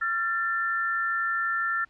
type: tone pair together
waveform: sine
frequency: 1370 / 1774 Hz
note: F6 / A6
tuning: -34 / +14 cents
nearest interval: major third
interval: 448 cents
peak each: -27 dBFS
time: 0.01-1.85 s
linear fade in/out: 10 ms
effects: pink hiss -63 dBFS RMS until 1.89 s + low-pass 4000 Hz 12 dB/octave